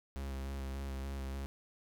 45% pulse tone with vibrato, 67.7 Hz, C#2, 40 cents flat, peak -38 dBFS, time 0.16-1.46 s, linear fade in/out 0 ms, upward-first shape square, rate 3.4 Hz, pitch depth 19 cents each way, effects none

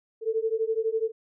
sine beating tone pair, 439.8 / 451.8 Hz, A4 / A4, -1 / +46 cents, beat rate 12 Hz, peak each -27 dBFS, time 0.21-1.12 s, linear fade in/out 50 ms, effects none

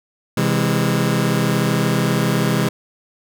sawtooth chord, C augmented, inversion none, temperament just, 130.81 / 163.52 / 204.4 Hz, C3 / E3 / G#3, 0 / -14 / -27 cents, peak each -16 dBFS, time 0.37-2.69 s, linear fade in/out 5 ms, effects none

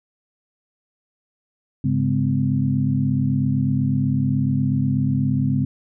sine tone cluster, 102.7 / 139.5 / 207.2 / 255.8 Hz, G#2 / C#3 / G#3 / C4, -19 / +11 / -4 / -39 cents, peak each -26 / -20 / -24 / -23 dBFS, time 1.84-5.65 s, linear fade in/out 5 ms, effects none

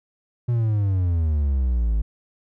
triangle exponential sweep, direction down, 122.6 to 51.91 Hz, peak -16 dBFS, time 0.48-2.02 s, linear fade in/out 10 ms, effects none

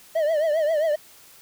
triangle tone with vibrato, 622.3 Hz, D#5, in tune, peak -17 dBFS, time 0.15-0.96 s, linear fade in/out 10 ms, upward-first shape triangle, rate 7.5 Hz, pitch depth 130 cents each way, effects white hiss -50 dBFS RMS until 1.41 s

